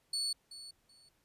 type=tone with echo; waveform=35% pulse; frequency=4435 Hz; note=C#8; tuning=in tune; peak=-31 dBFS; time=0.13-0.33 s; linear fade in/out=5 ms; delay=380 ms; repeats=2; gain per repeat=-14 dB; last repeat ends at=1.09 s; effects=pink hiss -74 dBFS RMS until 1.24 s + resampled to 32000 Hz